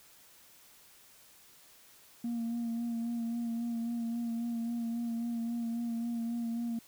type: tone with vibrato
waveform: sine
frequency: 233.1 Hz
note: A#3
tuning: in tune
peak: -30 dBFS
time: 2.24-6.79 s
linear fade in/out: 5 ms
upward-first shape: sine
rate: 3.7 Hz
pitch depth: 26 cents each way
effects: tanh soft clip ceiling -30 dBFS + white hiss -59 dBFS RMS until 6.87 s